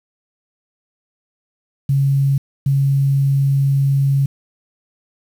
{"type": "tone bursts at uneven times", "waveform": "sine", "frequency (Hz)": 138, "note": "C#3", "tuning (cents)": -7, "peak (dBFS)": -12, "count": 2, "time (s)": [[1.89, 2.38], [2.66, 4.26]], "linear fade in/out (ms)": 5, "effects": ["7-bit"]}